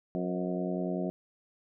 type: harmonic tone with a mistuned harmonic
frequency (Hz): 90.3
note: F#2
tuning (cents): -42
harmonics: 2 / 3 / 4 / 5 / 6 / 7 / 8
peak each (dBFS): -33 / -37 / -36 / -42 / -43 / -38 / -45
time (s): 0.15-1.1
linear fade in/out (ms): 0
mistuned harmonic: 5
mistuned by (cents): +60
effects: none